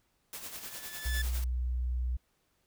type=noise with tremolo; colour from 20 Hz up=white; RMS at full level=-41 dBFS; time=0.33-1.44 s; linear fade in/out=0 ms; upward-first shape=sine; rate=9.9 Hz; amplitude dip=55%
type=tone with exponential growth; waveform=sawtooth; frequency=1739 Hz; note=A6; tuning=21 cents flat; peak=-29 dBFS; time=0.39-1.22 s; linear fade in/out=5 ms; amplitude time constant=180 ms
type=tone; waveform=sine; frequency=61.74 Hz; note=B1; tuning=in tune; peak=-29 dBFS; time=1.05-2.17 s; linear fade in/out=10 ms
effects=pink hiss -74 dBFS RMS until 2.66 s